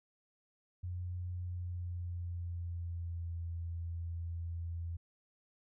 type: tone with pitch glide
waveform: sine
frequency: 89.3 to 84.48 Hz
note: F2 to E2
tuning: +39 to +43 cents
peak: -37 dBFS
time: 0.83-4.97 s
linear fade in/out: 10 ms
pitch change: -96 cents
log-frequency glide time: 1.38-3.37 s
effects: none

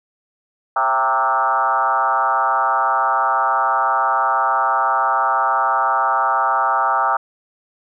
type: tone with frequency modulation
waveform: sine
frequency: 1046.5 Hz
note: C6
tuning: in tune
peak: -14 dBFS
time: 0.76-7.17 s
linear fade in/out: 5 ms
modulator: 126 Hz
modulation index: 2.7
effects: none

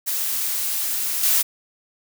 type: noise with level steps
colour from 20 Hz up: blue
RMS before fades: -24 / -18 dBFS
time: 0.06-1.43 s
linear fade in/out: 20 ms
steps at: 1.23 s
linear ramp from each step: 5 ms
effects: none

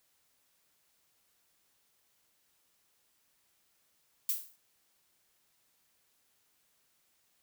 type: noise with exponential decay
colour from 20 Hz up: violet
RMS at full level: -28 dBFS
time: 4.29-4.56 s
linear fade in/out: 2 ms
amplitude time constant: 57 ms
effects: white hiss -73 dBFS RMS until 7.42 s

